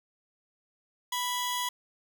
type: tone pair together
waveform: sawtooth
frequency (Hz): 987.8 / 3323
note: B5 / G#7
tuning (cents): 0 / 0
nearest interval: octave + major sixth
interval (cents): 2100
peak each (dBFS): -27 / -31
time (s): 1.12-1.69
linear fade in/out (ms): 5
effects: none